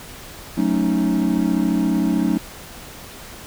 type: chord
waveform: triangle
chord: D# half-diminished seventh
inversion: first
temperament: equal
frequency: 185 / 220 / 277.2 / 311.1 Hz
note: F#3 / A3 / C#4 / D#4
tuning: 0 / 0 / 0 / 0 cents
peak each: -20 dBFS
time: 0.57-2.38 s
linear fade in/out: 10 ms
effects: pink hiss -38 dBFS RMS until 3.46 s